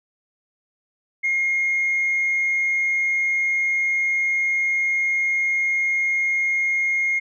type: tone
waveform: sine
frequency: 2140 Hz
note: C7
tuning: 38 cents sharp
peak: -17 dBFS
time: 1.23-7.2 s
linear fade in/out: 20 ms
effects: tanh soft clip ceiling -15 dBFS